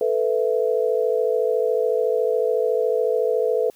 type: chord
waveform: sine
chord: A suspended second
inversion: none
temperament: equal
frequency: 440 / 493.9 / 659.3 Hz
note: A4 / B4 / E5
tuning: 0 / 0 / 0 cents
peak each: -21 / -21 / -27 dBFS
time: 0.01-3.7 s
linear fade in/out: 2 ms
effects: white hiss -57 dBFS RMS until 3.75 s